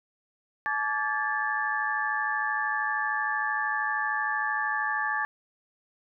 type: tone cluster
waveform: sine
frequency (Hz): 857 / 1158 / 1632 / 1745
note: A5 / D6 / G#6 / A6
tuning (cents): -46 / -25 / -31 / -15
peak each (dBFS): -32 / -32 / -33 / -29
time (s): 0.66-5.25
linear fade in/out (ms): 0
effects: none